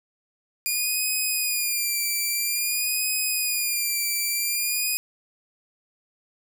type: tone with vibrato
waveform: 5% pulse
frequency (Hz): 2424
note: D#7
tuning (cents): -46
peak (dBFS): -14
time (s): 0.66-4.97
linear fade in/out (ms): 0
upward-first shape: sine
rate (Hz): 0.5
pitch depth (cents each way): 63
effects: none